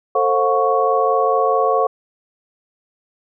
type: tone cluster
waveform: sine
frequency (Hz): 446.3 / 531 / 719 / 1112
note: A4 / C5 / F#5 / C#6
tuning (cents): +25 / +25 / -50 / +5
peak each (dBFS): -19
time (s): 0.15-1.87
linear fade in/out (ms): 5
effects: none